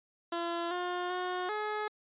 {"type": "tone with pitch steps", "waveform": "15% pulse", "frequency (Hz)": [340.4, 356.9, 362.8, 423.8], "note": ["F4", "F4", "F#4", "G#4"], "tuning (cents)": [-44, 38, -34, 35], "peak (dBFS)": -26, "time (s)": [0.32, 1.88], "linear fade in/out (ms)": 5, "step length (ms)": 390, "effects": ["resampled to 8000 Hz"]}